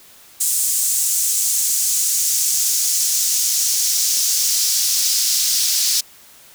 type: noise with high-pass filter sweep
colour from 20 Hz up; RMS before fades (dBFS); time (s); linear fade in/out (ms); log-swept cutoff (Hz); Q
pink; -18; 0.4-6.01; 10; 7800 to 5000; 2
effects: white hiss -46 dBFS RMS until 6.54 s